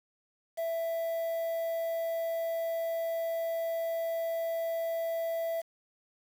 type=tone with quantisation; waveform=triangle; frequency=662 Hz; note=E5; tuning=7 cents sharp; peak=-28 dBFS; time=0.57-5.62 s; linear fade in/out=20 ms; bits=8; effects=none